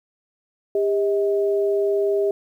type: tone pair together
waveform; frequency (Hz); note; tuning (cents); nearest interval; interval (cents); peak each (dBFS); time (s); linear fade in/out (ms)
sine; 400.7 / 636; G4 / D#5; +38 / +38; minor sixth; 800; -18 / -25; 0.75-2.31; 2
effects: 9-bit